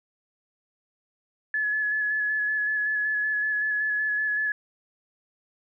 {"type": "tone with vibrato", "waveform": "sine", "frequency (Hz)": 1708, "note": "G#6", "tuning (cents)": 48, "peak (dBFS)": -23, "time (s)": [1.54, 4.52], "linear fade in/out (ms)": 2, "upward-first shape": "square", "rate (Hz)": 5.3, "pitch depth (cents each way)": 16, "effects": []}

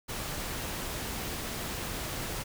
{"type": "noise", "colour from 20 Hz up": "pink", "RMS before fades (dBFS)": -36, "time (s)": [0.08, 2.44], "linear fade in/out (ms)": 20, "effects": []}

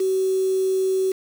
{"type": "tone with quantisation", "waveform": "sine", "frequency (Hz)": 379, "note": "F#4", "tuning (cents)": 42, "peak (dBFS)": -18, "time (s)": [0, 1.12], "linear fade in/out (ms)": 5, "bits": 6, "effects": []}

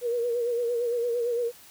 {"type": "tone with vibrato", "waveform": "sine", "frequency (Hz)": 476.3, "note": "A#4", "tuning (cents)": 37, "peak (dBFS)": -24, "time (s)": [0.01, 1.52], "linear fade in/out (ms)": 50, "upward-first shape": "sine", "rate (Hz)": 8.8, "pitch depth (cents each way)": 52, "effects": ["white hiss -51 dBFS RMS until 1.7 s"]}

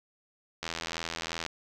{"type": "click train", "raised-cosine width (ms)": 0.2, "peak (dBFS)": -16, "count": 70, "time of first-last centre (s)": [0.63, 1.463], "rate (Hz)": 82.8, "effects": []}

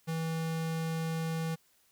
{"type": "tone", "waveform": "square", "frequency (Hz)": 162.5, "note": "E3", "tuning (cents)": -24, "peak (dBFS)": -32, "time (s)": [0.07, 1.56], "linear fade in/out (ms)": 20, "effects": ["white hiss -68 dBFS RMS until 1.91 s"]}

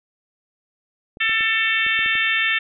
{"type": "clicks", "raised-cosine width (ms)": 2, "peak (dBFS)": -26, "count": 7, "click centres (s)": [1.171, 1.295, 1.408, 1.865, 1.991, 2.061, 2.154]}
{"type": "harmonic tone", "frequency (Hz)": 445.8, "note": "A4", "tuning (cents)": 23, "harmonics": [3, 4, 5, 6, 7, 8], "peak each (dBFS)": [-30, -21, -23, -23, -29, -28], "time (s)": [1.2, 2.59], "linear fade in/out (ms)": 10}
{"effects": []}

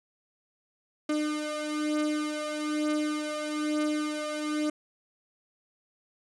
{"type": "beating tone pair", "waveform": "35% pulse", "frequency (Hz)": [301.9, 303], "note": ["D4", "D#4"], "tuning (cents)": [48, -46], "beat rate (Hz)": 1.1, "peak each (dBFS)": [-28, -31], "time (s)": [1.09, 4.7], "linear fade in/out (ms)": 5, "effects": ["resampled to 24000 Hz"]}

